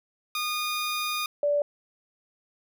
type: tone pair in turn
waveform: 15% pulse / sine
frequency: 1224 / 581.3 Hz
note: D#6 / D5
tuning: -29 / -18 cents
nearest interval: octave + minor second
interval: 1289 cents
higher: first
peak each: -21 dBFS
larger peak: neither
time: 0.35-1.26 / 1.43-1.62 s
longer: first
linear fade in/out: 2 ms
effects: none